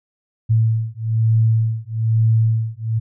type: beating tone pair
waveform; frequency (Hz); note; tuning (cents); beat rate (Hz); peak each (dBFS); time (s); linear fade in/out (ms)
sine; 111.5 / 112.6; A2 / A2; +23 / +40; 1.1; -17 / -17; 0.49-3; 20
effects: none